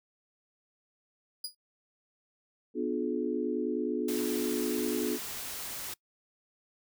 sawtooth tone with exponential decay, 4900 Hz, D#8, 27 cents flat, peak -30 dBFS, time 1.44-1.55 s, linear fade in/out 5 ms, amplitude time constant 23 ms
sine chord, B diminished seventh, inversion none, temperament just, 246.9 / 296.3 / 355.6 / 426.7 Hz, B3 / D4 / F4 / Ab4, 0 / +15 / +31 / +47 cents, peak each -34 dBFS, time 2.74-5.19 s, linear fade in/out 50 ms
white noise, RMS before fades -39 dBFS, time 4.08-5.94 s, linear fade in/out 5 ms
effects noise-tail reverb RT60 0.1 s tail -23 dB re dry

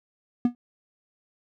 triangle tone with exponential decay, 242.5 Hz, B3, 31 cents flat, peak -12 dBFS, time 0.45-0.55 s, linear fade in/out 2 ms, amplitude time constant 20 ms, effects none

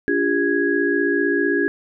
sine tone cluster, 287.9 / 347.8 / 403.3 / 1660 Hz, D4 / F4 / G4 / G#6, -34 / -7 / +49 / -1 cents, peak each -22 dBFS, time 0.08-1.68 s, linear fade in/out 0 ms, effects none

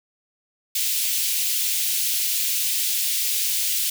white high-pass noise, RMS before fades -23 dBFS, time 0.75-3.9 s, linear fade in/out 5 ms, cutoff 2500 Hz, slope 24 dB/octave, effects none

